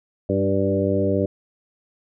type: harmonic tone with a mistuned harmonic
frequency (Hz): 98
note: G2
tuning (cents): 0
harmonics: 1 / 2 / 3 / 4 / 5 / 6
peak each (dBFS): -25 / -25 / -25 / -25 / -25 / -25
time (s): 0.29-1.26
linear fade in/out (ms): 5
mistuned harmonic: 4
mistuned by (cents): -15
effects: none